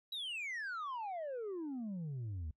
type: exponential sweep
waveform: sine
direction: down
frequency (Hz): 3951 to 73.42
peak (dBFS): -36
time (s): 0.12-2.51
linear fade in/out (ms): 5
effects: noise-tail reverb RT60 0.1 s tail -25 dB re dry + tanh soft clip ceiling -38 dBFS